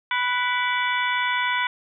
harmonic tone with a mistuned harmonic, 493.9 Hz, B4, in tune, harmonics 2 / 3 / 4 / 5 / 6 / 7, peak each -25 / -27 / -27 / -29 / -34 / -32 dBFS, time 0.11-1.67 s, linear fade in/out 2 ms, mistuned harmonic 5, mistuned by -120 cents, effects none

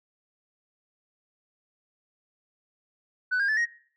sine tone with pitch steps, 1498 / 1614.8 / 1740.7 / 1876.5 Hz, F#6 / G#6 / A6 / A#6, +21 / -49 / -19 / +11 cents, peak -20 dBFS, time 3.31-3.658 s, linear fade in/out 20 ms, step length 87 ms, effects noise-tail reverb RT60 0.5 s tail -20 dB re dry + tanh soft clip ceiling -21 dBFS

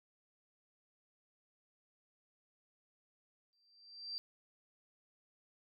sine tone with exponential growth, 4699 Hz, D8, in tune, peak -37 dBFS, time 3.53-4.18 s, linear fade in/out 0 ms, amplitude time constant 140 ms, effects none

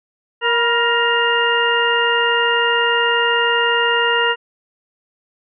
harmonic tone with a mistuned harmonic, 468.2 Hz, A#4, 8 cents sharp, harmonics 1 / 2 / 3 / 4 / 6, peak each -20 / -20 / -20 / -20 / -20 dBFS, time 0.41-4.36 s, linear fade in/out 50 ms, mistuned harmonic 2, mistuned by +52 cents, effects none

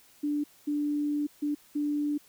sine tone bursts at uneven times, 293.7 Hz, D4, in tune, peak -26 dBFS, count 4, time 0.23-0.44 / 0.67-1.27 / 1.42-1.55 / 1.75-2.18 s, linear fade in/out 10 ms, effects white hiss -59 dBFS RMS until 2.28 s

